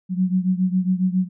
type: beating tone pair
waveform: sine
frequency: 182.5 / 189.8 Hz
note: F#3 / F#3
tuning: -24 / +44 cents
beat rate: 7.3 Hz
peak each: -19 / -22 dBFS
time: 0.09-1.29 s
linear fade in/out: 50 ms
effects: none